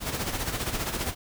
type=noise with tremolo; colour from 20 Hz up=pink; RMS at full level=-28 dBFS; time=0-1.15 s; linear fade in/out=50 ms; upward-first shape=sine; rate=15 Hz; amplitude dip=60%; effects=none